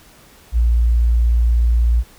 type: tone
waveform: sine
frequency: 58.27 Hz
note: A#1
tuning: in tune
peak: -11 dBFS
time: 0.52-2.04 s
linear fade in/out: 50 ms
effects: pink hiss -47 dBFS RMS until 2.18 s